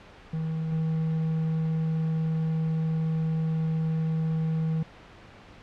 triangle tone with level steps, 160 Hz, D#3, 49 cents sharp, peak -25 / -22 dBFS, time 0.33-4.83 s, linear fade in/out 5 ms, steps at 0.72 s, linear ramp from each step 2 ms, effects pink hiss -49 dBFS RMS until 5.62 s + low-pass 3000 Hz 12 dB/octave

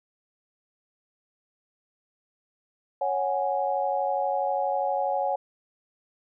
sine chord, C# suspended fourth, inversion none, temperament just, 554.4 / 739.2 / 831.5 Hz, C#5 / F#5 / G#5, 0 / -2 / +2 cents, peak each -28 dBFS, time 3.01-5.36 s, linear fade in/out 5 ms, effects none

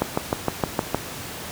click train, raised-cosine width 1 ms, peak -5 dBFS, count 7, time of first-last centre 0.02-0.946 s, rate 6.48 Hz, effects pink hiss -34 dBFS RMS until 1.51 s + high-pass 80 Hz 12 dB/octave

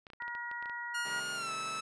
clicks, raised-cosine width 0.3 ms, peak -33 dBFS, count 10, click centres 0.068 / 0.102 / 0.134 / 0.222 / 0.28 / 0.351 / 0.514 / 0.626 / 0.658 / 0.697 s
harmonic tone, 476.9 Hz, A#4, 39 cents sharp, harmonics 2 / 3 / 4, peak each -43 / -43 / -40 dBFS, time 0.2-1.2 s, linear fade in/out 5 ms
sawtooth tone with pitch glide, 1425 to 1306.7 Hz, F6 to E6, +34 to -16 cents, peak -32 dBFS, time 0.94-1.81 s, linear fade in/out 10 ms, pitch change -150 cents, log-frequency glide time 1.34-1.52 s
5% pulse chord, A half-diminished seventh, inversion first, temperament equal, 130.81 / 155.56 / 196 / 220 Hz, C3 / Eb3 / G3 / A3, 0 / 0 / 0 / 0 cents, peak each -40 dBFS, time 1.04-1.81 s, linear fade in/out 20 ms
effects resampled to 24000 Hz

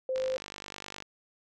sine tone, 520 Hz, C5, 11 cents flat, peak -28 dBFS, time 0.09-0.37 s, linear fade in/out 2 ms
click train, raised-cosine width 0.2 ms, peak -23 dBFS, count 44, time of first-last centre 0.16-1.023 s, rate 49.8 Hz
effects none

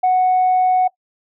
sine tone, 739 Hz, F#5, 2 cents flat, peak -10 dBFS, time 0.03-0.88 s, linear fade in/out 10 ms, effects noise-tail reverb RT60 0.1 s tail -21 dB re dry + tanh soft clip ceiling -9 dBFS

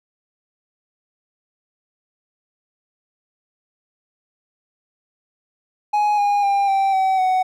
triangle tone with pitch steps, 835 / 816.4 / 798.2 / 780.4 / 763 / 746.1 Hz, G#5 / G#5 / G5 / G5 / G5 / F#5, +9 / -30 / +31 / -8 / -47 / +14 cents, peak -13 dBFS, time 5.93-7.43 s, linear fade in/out 10 ms, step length 250 ms, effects none

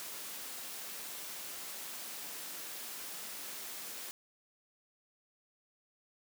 white high-pass noise, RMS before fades -44 dBFS, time 0-4.11 s, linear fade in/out 0 ms, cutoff 190 Hz, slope 12 dB/octave, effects none

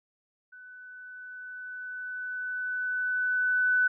sine tone with level ramp, 1498 Hz, F#6, 21 cents sharp, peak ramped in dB -46 to -20 dBFS, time 0.52-3.88 s, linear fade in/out 10 ms, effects none

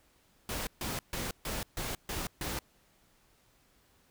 pink noise bursts, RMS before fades -36 dBFS, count 7, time 0.49-2.59 s, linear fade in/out 2 ms, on 180 ms, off 140 ms, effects pink hiss -67 dBFS RMS until 4.1 s

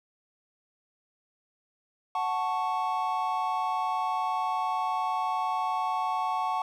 triangle chord, F# minor, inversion none, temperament equal, 740 / 880 / 1108.7 Hz, F#5 / A5 / C#6, 0 / 0 / 0 cents, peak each -29 dBFS, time 2.15-6.62 s, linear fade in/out 2 ms, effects none

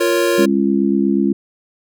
square chord, Bb minor, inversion second, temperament equal, 349.2 / 466.2 / 554.4 Hz, F4 / Bb4 / Db5, 0 / 0 / 0 cents, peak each -17 / -20 / -19 dBFS, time 0-0.46 s, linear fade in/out 10 ms
harmonic tone, 68.3 Hz, C#2, 25 cents flat, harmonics 3 / 4 / 5, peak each -16 / -17 / -18 dBFS, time 0.38-1.33 s, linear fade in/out 5 ms
effects none

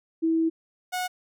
sine / sawtooth tone pair in turn, 325.5 / 730.7 Hz, E4 / F#5, -22 / -22 cents, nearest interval octave + major second, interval 1400 cents, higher second, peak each -20 / -23 dBFS, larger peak first, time 0.22-0.5 / 0.92-1.08 s, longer first, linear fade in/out 20 ms, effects none

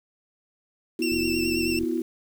sine chord, B suspended fourth, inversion none, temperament equal with one note detuned, 246.9 / 329.6 / 363.6 Hz, B3 / E4 / F#4, 0 / 0 / -30 cents, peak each -29 / -26 / -30 dBFS, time 0.99-2.02 s, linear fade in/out 5 ms
25% pulse tone with vibrato, 2693 Hz, E7, 36 cents sharp, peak -24 dBFS, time 1.02-1.79 s, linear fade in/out 2 ms, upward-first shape triangle, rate 9.3 Hz, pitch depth 43 cents each way
click train, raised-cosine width 5 ms, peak -27 dBFS, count 33, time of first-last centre 1.12-1.834 s, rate 44.8 Hz
effects 8-bit

